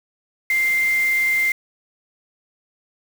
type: tone in noise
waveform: sine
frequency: 2094 Hz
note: C7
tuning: 1 cent sharp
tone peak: -16 dBFS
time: 0.5-1.52 s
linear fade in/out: 2 ms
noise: white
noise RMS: -34 dBFS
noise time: 0.5-1.52 s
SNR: +15 dB
effects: none